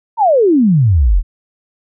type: exponential sweep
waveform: sine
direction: down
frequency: 958 to 36.71 Hz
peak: -7 dBFS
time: 0.17-1.23 s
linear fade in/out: 50 ms
effects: none